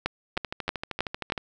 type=two click trains; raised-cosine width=0.3 ms; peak=-15 / -9 dBFS; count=14 / 5; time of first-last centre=0.37-1.378 / 0.06-1.322 s; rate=12.9 / 3.17 Hz; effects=none